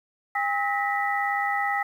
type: tone cluster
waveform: sine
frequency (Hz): 807 / 1285 / 1873 / 1971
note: G#5 / E6 / A#6 / B6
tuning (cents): -50 / -45 / +8 / -4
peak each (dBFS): -26 / -30 / -33 / -28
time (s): 0.35-1.83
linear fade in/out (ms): 5
effects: 9-bit